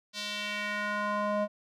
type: tone with band-pass filter sweep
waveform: square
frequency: 207.7 Hz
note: G#3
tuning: in tune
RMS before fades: -32 dBFS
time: 0.13-1.48 s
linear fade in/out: 50 ms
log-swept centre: 4400 to 650 Hz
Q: 1.9
effects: none